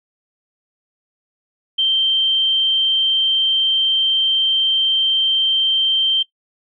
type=tone; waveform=sine; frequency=3136 Hz; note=G7; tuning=in tune; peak=-13 dBFS; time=1.78-6.23 s; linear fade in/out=10 ms; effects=noise-tail reverb RT60 0.1 s tail -18 dB re dry